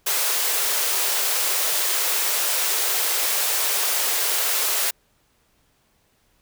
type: high-pass noise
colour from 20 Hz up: white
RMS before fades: -22 dBFS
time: 0.06-4.91 s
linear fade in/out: 10 ms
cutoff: 370 Hz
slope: 48 dB/octave
effects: pink hiss -64 dBFS RMS until 6.41 s